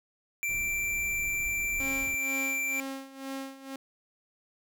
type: tone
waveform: square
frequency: 2349 Hz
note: D7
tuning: in tune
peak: -29 dBFS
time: 0.43-2.8 s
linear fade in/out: 0 ms
type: noise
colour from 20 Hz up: brown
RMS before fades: -44 dBFS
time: 0.49-2.15 s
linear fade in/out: 0 ms
type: tone with tremolo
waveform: sawtooth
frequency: 269.6 Hz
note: C#4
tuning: 48 cents flat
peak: -30 dBFS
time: 1.8-3.76 s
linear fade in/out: 2 ms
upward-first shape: sine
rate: 2.1 Hz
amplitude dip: 80%
effects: none